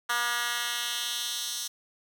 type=tone with high-pass filter sweep; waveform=10% pulse; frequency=239.1 Hz; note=A#3; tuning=44 cents sharp; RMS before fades=-31 dBFS; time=0.09-1.68 s; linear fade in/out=10 ms; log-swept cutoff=1400 to 4900 Hz; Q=1.5; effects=none